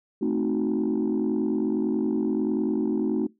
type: chord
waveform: sine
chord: A diminished seventh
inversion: none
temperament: equal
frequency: 220 / 261.6 / 311.1 / 370 Hz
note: A3 / C4 / Eb4 / Gb4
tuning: 0 / 0 / 0 / 0 cents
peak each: -26 / -27 / -26 / -27 dBFS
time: 0.21-3.27 s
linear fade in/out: 10 ms
effects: noise-tail reverb RT60 0.2 s tail -22 dB re dry + tanh soft clip ceiling -17 dBFS